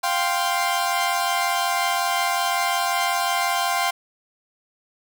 sawtooth chord, F suspended second, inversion none, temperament equal, 698.5 / 784 / 1046.5 Hz, F5 / G5 / C6, 0 / 0 / 0 cents, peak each -21 dBFS, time 0.03-3.91 s, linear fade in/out 10 ms, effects none

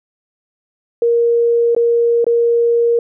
sine tone with dropouts, 469.3 Hz, A#4, 12 cents sharp, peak -10 dBFS, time 1.02-2.99 s, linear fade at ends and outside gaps 2 ms, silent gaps 1.749-1.764 / 2.244-2.266 s, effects none

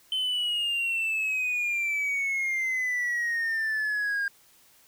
triangle exponential sweep, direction down, 3075 to 1609 Hz, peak -23 dBFS, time 0.12-4.28 s, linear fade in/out 2 ms, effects tanh soft clip ceiling -19 dBFS + white hiss -59 dBFS RMS until 4.87 s

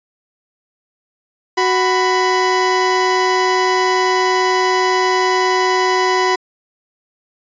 30% pulse tone pair together, 371 / 992.8 Hz, F#4 / B5, +5 / +9 cents, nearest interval octave + perfect fourth, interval 1704 cents, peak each -13 dBFS, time 1.57-6.36 s, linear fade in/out 10 ms, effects resampled to 16000 Hz

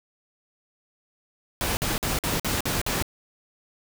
pink noise bursts, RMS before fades -26 dBFS, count 7, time 1.61-3.024 s, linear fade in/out 0 ms, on 160 ms, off 49 ms, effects none

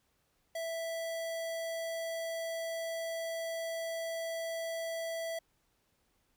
square tone, 659.3 Hz, E5, in tune, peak -36 dBFS, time 0.55-5.39 s, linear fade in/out 5 ms, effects pink hiss -75 dBFS RMS until 6.36 s

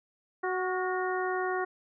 harmonic tone with a mistuned harmonic, 370 Hz, F#4, in tune, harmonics 1 / 2 / 3 / 4 / 5, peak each -31 / -34 / -36 / -37 / -38 dBFS, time 0.43-1.65 s, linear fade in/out 10 ms, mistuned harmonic 4, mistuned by -45 cents, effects none

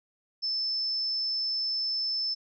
sine tone, 5270 Hz, E8, 1 cent flat, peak -27 dBFS, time 0.42-2.35 s, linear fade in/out 20 ms, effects none

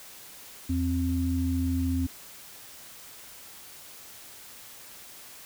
sine tone pair together, 82.85 / 262.7 Hz, E2 / C4, +9 / +7 cents, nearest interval octave + minor sixth, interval 1998 cents, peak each -27 dBFS, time 0.69-2.07 s, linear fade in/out 10 ms, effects white hiss -47 dBFS RMS until 5.45 s

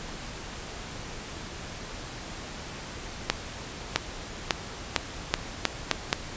accelerating click train, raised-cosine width 0.2 ms, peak -3 dBFS, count 8, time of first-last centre 3.3-6.129 s, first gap 660 ms, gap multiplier 0.83, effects pink hiss -39 dBFS RMS until 6.36 s + resampled to 16000 Hz

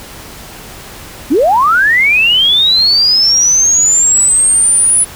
sine linear sweep, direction up, 233.1 to 10050 Hz, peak -6 dBFS, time 1.3-5.05 s, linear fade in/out 20 ms, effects pink hiss -31 dBFS RMS until 5.15 s

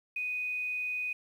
sine tone, 2489 Hz, D#7, in tune, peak -31 dBFS, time 0.16-1.13 s, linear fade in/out 5 ms, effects 10-bit

